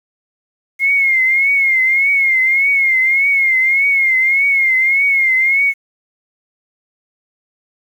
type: tone with vibrato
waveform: sine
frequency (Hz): 2145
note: C7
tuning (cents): +42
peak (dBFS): -10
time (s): 0.79-5.74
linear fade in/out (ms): 50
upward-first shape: triangle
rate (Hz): 1.7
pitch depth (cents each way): 88
effects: 7-bit